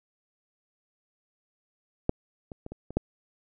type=clicks; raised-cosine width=2 ms; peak=-9 / -26 / -25 / -26 / -26 / -10 dBFS; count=6; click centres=2.094 / 2.518 / 2.664 / 2.72 / 2.906 / 2.97 s; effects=none